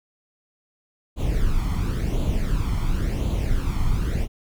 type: noise with flanger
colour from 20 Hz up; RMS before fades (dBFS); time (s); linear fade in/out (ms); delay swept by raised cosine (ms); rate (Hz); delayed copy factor
brown; -22; 1.16-4.28; 50; 0.28 to 0.94; 0.94; +0.65
effects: none